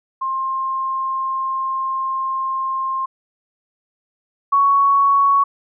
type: tone pair in turn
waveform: sine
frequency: 1060 / 1114.6 Hz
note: C6 / C#6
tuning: +22 / +9 cents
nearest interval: minor second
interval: 87 cents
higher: second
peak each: -19 / -11 dBFS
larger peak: second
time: 0.21-3.06 / 4.52-5.44 s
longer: first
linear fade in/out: 10 ms
effects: none